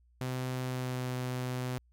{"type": "tone with pitch glide", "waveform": "sawtooth", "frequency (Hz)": [128, 126.38], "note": ["C3", "B2"], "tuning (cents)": [-38, 40], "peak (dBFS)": -29, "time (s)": [0.21, 1.78], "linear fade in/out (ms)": 0, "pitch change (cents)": -22, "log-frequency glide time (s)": [0.61, 1.07], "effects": ["added 60 Hz sine -62 dBFS peak until 1.92 s"]}